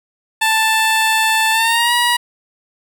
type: tone with pitch glide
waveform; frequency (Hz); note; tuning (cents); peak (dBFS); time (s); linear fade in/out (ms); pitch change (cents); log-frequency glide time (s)
15% pulse; 882 to 961.8; A5 to B5; +4 to -46; -6; 0.41-2.17; 10; +150; 1.51-1.93
effects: none